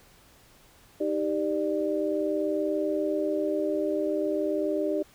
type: tone cluster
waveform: sine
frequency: 312.2 / 392.6 / 595 Hz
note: D#4 / G4 / D5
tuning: +6 / +3 / +22 cents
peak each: -29 dBFS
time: 1-5.03 s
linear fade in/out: 10 ms
effects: pink hiss -57 dBFS RMS until 5.14 s